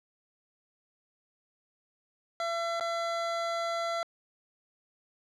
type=tone with dropouts; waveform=25% pulse; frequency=675 Hz; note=E5; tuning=41 cents sharp; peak=-26 dBFS; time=2.4-4.03 s; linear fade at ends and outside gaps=1 ms; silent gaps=2.798-2.808 s; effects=low-pass 5000 Hz 12 dB/octave